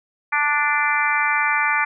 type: harmonic tone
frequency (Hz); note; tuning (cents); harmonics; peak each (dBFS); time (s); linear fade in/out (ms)
293.7; D4; 0; 3 / 4 / 5 / 6 / 7 / 8; -24 / -24 / -24 / -24 / -24 / -24; 0.32-1.85; 10
effects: none